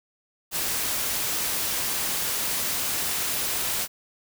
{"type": "noise", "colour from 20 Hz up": "white", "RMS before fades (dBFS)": -27, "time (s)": [0.51, 3.88], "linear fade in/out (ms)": 50, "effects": []}